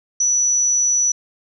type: tone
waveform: sine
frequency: 5920 Hz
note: F#8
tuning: in tune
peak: -14 dBFS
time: 0.2-1.12 s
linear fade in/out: 5 ms
effects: none